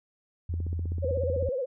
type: tone with pitch glide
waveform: sine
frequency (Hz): 84.1 to 84.98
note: E2 to F2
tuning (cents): +35 to -47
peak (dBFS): -28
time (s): 0.49-1.49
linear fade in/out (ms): 5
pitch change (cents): +18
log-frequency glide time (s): 0.69-1.17
type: click train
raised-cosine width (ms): 3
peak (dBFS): -26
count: 16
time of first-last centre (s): 0.54-1.489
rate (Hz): 15.8
type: tone with vibrato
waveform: sine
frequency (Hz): 523.3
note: C5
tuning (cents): 0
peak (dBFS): -27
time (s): 1.02-1.66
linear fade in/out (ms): 20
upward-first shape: sine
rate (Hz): 16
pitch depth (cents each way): 120
effects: none